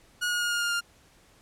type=tone with pitch steps; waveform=sawtooth; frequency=1448 / 1438.8 / 1429.7 / 1420.7 / 1411.7 / 1402.7 Hz; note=F#6 / F#6 / F6 / F6 / F6 / F6; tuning=-38 / -49 / +40 / +29 / +18 / +7 cents; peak=-22 dBFS; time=0.21-0.81 s; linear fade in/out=20 ms; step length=100 ms; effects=pink hiss -59 dBFS RMS until 1.41 s + low-pass 11000 Hz 12 dB/octave